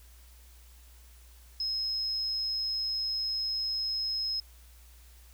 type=tone; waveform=sine; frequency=5140 Hz; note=E8; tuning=45 cents flat; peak=-29 dBFS; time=1.6-4.4 s; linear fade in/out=2 ms; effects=added 60 Hz sine -52 dBFS peak until 5.33 s + white hiss -60 dBFS RMS until 5.33 s